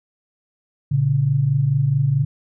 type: tone pair together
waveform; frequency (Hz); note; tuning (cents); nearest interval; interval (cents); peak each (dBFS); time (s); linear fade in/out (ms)
sine; 116.3 / 140.93; A#2 / C#3; -4 / +29; minor third; 333; -21 / -16; 0.91-2.25; 10
effects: none